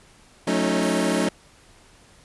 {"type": "chord", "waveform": "25% pulse", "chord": "D# half-diminished seventh", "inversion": "first", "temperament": "equal with one note detuned", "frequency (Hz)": [181.61, 220, 277.2, 311.1], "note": ["F#3", "A3", "C#4", "D#4"], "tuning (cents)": [-32, 0, 0, 0], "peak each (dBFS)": -22, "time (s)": [0.47, 1.29], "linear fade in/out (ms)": 5}
{"type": "noise", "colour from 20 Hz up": "violet", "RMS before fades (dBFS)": -32, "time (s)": [0.81, 1.27], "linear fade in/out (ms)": 20}
{"effects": ["pink hiss -53 dBFS RMS until 2.24 s", "resampled to 24000 Hz"]}